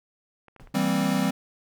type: clicks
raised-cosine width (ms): 0.5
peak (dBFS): -35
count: 8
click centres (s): 0.483 / 0.563 / 0.598 / 0.673 / 0.856 / 1.023 / 1.118 / 1.163
type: noise with exponential decay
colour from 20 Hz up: brown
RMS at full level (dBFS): -42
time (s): 0.6-0.85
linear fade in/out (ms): 0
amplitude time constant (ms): 53
type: chord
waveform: square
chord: C dominant seventh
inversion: first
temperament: equal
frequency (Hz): 164.81 / 196 / 233.1 / 261.6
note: E3 / G3 / Bb3 / C4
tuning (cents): 0 / 0 / 0 / 0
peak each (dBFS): -30 / -26 / -32 / -27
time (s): 0.74-1.31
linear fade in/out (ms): 10
effects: none